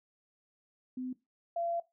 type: tone pair in turn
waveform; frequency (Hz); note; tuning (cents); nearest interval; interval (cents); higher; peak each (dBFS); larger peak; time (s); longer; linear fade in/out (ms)
sine; 254.7 / 681.9; C4 / F5; -46 / -42; octave + perfect fourth; 1704; second; -35 / -31; second; 0.97-1.13 / 1.56-1.8; second; 5
effects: noise-tail reverb RT60 0.2 s tail -17 dB re dry